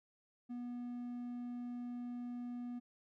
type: tone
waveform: triangle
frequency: 243.2 Hz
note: B3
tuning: 26 cents flat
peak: -39 dBFS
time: 0.49-2.8 s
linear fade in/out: 20 ms
effects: none